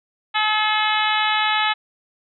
harmonic tone, 428.6 Hz, A4, 45 cents flat, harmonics 2 / 3 / 4 / 5 / 6 / 7 / 8 / 9, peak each -22 / -24 / -25 / -26 / -27 / -27 / -28 / -29 dBFS, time 0.34-1.74 s, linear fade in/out 20 ms, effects none

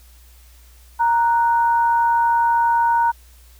sine tone pair together, 932.3 / 1480 Hz, A#5 / F#6, 0 / 0 cents, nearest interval minor sixth, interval 800 cents, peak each -14 / -25 dBFS, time 0.99-3.12 s, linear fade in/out 20 ms, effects added 60 Hz sine -45 dBFS peak until 3.59 s + white hiss -53 dBFS RMS until 3.59 s

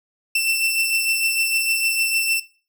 sawtooth beating tone pair, 2679 / 2685.6 Hz, E7 / E7, +27 / +32 cents, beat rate 6.6 Hz, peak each -15 / -23 dBFS, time 0.35-2.4 s, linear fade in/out 5 ms, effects noise-tail reverb RT60 0.4 s tail -20 dB re dry

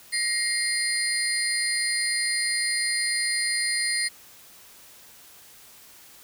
sine tone cluster, 1886 / 2109 / 4223 / 4851 / 9060 Hz, A#6 / C7 / C8 / D#8 / C#9, +20 / +13 / +15 / -45 / +37 cents, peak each -30 / -30 / -29 / -32 / -28 dBFS, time 0.12-4.09 s, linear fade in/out 20 ms, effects white hiss -50 dBFS RMS until 6.23 s

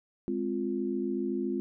sine chord, F minor, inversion first, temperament equal, 207.7 / 261.6 / 349.2 Hz, Ab3 / C4 / F4, 0 / 0 / 0 cents, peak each -34 / -33 / -32 dBFS, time 0.28-1.6 s, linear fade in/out 0 ms, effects none

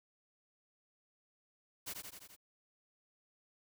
white noise with echo, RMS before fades -42 dBFS, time 1.86-1.94 s, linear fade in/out 20 ms, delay 85 ms, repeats 5, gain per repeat -3 dB, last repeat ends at 2.365 s, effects none

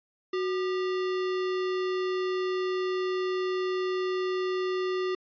sine tone with sample-and-hold, 370 Hz, F#4, in tune, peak -26 dBFS, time 0.33-5.15 s, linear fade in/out 5 ms, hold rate 1575 Hz, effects resampled to 11025 Hz

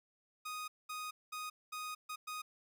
sawtooth tone bursts at uneven times, 1244.5 Hz, D#6, in tune, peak -37 dBFS, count 6, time 0.45-0.68 / 0.89-1.11 / 1.32-1.5 / 1.72-1.95 / 2.09-2.16 / 2.27-2.42 s, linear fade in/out 10 ms, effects none

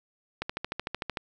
click train, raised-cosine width 0.3 ms, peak -15 dBFS, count 11, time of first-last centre 0.42-1.172 s, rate 13.3 Hz, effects none

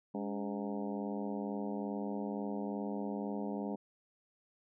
harmonic tone with a mistuned harmonic, 102.3 Hz, G#2, 26 cents flat, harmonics 2 / 3 / 4 / 5 / 6 / 7 / 8 / 9, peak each -38 / -42 / -44 / -46 / -48 / -49 / -50 / -51 dBFS, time 0.14-3.76 s, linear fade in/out 10 ms, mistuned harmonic 3, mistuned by -110 cents, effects none

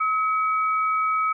sine tone pair together, 1281 / 2271 Hz, E6 / C#7, -50 / +41 cents, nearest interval minor seventh, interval 991 cents, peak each -20 / -30 dBFS, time 0-1.33 s, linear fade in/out 10 ms, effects none

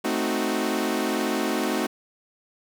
sawtooth chord, A diminished seventh, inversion none, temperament equal, 220 / 261.6 / 311.1 / 370 Hz, A3 / C4 / Eb4 / Gb4, 0 / 0 / 0 / 0 cents, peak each -25 dBFS, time 0.04-1.87 s, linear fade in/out 10 ms, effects none

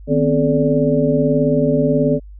sine tone cluster, 153.3 / 248.3 / 266.8 / 431.4 / 581 Hz, D#3 / B3 / C4 / A4 / D5, -25 / +9 / +34 / -34 / -19 cents, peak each -19 dBFS, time 0.07-2.2 s, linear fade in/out 50 ms, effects added 50 Hz sine -34 dBFS peak until 2.39 s

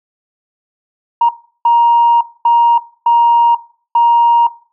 sine tone bursts at uneven times, 940 Hz, A#5, 14 cents sharp, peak -5 dBFS, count 5, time 1.21-1.29 / 1.65-2.21 / 2.45-2.78 / 3.06-3.55 / 3.95-4.47 s, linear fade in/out 5 ms, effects noise-tail reverb RT60 0.4 s tail -17 dB re dry + tanh soft clip ceiling -2 dBFS

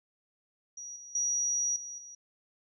sine tone with level steps, 5780 Hz, F#8, 41 cents flat, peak -40 / -45 / -27 / -39 / -45 dBFS, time 0.77-2.15 s, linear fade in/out 5 ms, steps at 0.96 / 1.15 / 1.76 / 1.98 s, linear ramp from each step 2 ms, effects none

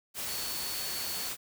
sine tone in noise, 4435 Hz, C#8, in tune, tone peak -39 dBFS, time 0.26-1.31 s, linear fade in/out 50 ms, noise white, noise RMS -36 dBFS, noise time 0.14-1.37 s, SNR -6 dB, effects none

